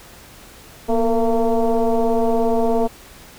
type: tone with frequency modulation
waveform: sine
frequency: 221.5 Hz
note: A3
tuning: 12 cents sharp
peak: -14 dBFS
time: 0.88-2.88 s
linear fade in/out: 20 ms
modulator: 230 Hz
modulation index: 2.4
effects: pink hiss -43 dBFS RMS until 3.38 s